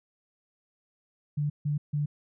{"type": "tone bursts", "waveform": "sine", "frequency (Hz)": 147.1, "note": "D3", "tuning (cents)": 3, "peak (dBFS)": -25, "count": 3, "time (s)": [1.37, 2.06], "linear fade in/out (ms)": 10, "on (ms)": 130, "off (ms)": 150, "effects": []}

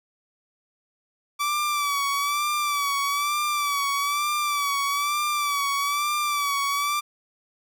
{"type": "tone with vibrato", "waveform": "sawtooth", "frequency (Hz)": 1155, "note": "D6", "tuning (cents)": -29, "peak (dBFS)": -19, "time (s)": [1.39, 7.01], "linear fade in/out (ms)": 20, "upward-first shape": "sine", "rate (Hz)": 1.1, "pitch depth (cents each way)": 53, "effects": []}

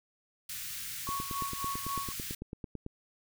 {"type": "band-stop noise", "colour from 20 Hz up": "white", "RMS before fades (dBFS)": -40, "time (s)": [0.49, 2.35], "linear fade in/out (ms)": 5, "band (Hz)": [170, 1500], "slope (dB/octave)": 24}
{"type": "tone with tremolo", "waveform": "sine", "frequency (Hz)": 1108.7, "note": "C#6", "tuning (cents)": 0, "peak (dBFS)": -32, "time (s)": [1.07, 2.12], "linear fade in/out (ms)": 0, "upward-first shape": "sine", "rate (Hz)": 3.7, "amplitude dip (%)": 75}
{"type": "click train", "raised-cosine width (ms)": 3, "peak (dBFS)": -26, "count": 17, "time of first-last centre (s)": [1.09, 2.864], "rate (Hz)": 9.02}
{"effects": []}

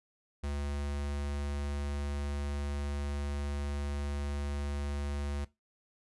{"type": "tone", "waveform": "square", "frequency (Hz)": 71.7, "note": "D2", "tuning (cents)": -41, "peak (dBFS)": -34, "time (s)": [0.43, 5.45], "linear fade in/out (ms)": 10, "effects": ["noise-tail reverb RT60 0.2 s tail -18 dB re dry", "resampled to 24000 Hz"]}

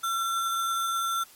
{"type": "tone with sample-and-hold", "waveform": "sine", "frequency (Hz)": 1356, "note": "E6", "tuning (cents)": 49, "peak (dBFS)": -25, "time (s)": [0.03, 1.24], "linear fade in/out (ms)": 10, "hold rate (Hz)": 4900, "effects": ["white hiss -53 dBFS RMS until 1.35 s", "MP3 64 kbps"]}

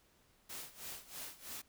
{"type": "noise with tremolo", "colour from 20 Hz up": "white", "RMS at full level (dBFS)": -45, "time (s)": [0.49, 1.62], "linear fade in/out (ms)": 10, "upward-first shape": "sine", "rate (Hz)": 3.1, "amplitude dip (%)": 85, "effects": ["pink hiss -70 dBFS RMS until 1.68 s"]}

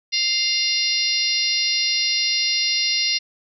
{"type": "harmonic tone with a mistuned harmonic", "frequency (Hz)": 698.5, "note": "F5", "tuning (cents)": 0, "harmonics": [3, 4, 5, 6, 7, 8], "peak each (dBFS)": [-27, -26, -29, -24, -23, -26], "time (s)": [0.12, 3.19], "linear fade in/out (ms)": 20, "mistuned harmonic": 5, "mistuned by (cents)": 48, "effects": []}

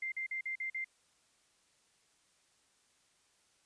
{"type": "tone bursts", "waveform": "sine", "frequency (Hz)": 2093, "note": "C7", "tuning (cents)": 0, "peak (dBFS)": -35, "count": 6, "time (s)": [0.02, 0.845], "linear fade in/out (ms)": 5, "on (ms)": 100, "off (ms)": 45, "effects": ["white hiss -71 dBFS RMS until 3.65 s", "resampled to 22050 Hz"]}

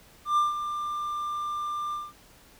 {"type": "tone with ADSR envelope", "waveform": "triangle", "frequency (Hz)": 1191, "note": "D6", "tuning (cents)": 24, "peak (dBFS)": -17, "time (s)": [0.25, 2.13], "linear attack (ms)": 120, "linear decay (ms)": 160, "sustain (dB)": -10, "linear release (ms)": 200, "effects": ["pink hiss -55 dBFS RMS until 2.59 s"]}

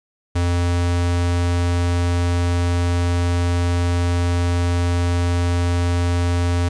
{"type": "tone", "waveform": "square", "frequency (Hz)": 87.31, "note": "F2", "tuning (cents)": 0, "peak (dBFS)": -17, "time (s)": [0.35, 6.69], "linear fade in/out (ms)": 10, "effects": ["resampled to 22050 Hz", "9-bit"]}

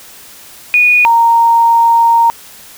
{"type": "tone pair in turn", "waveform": "sine", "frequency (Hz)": [2461, 926.9], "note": ["D#7", "A#5"], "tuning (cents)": [-20, -10], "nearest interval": "octave + perfect fourth", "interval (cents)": 1690, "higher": "first", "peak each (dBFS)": -5, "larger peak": "neither", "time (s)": [[0.74, 1.05], [1.05, 2.3]], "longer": "second", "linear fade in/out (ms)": 0, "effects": ["white hiss -36 dBFS RMS until 2.77 s"]}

